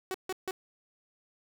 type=tone bursts; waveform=sawtooth; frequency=375.3 Hz; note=F#4; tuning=25 cents sharp; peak=-28 dBFS; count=3; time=0.11-0.509 s; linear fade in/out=0 ms; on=33 ms; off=150 ms; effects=9-bit